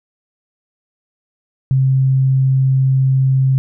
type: tone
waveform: sine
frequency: 132.8 Hz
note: C3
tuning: 26 cents sharp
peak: -10 dBFS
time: 1.71-3.58 s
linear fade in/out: 0 ms
effects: none